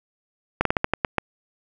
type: slowing click train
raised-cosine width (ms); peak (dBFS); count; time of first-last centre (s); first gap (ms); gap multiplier
0.5; -4; 8; 0.61-1.183; 43; 1.21
effects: none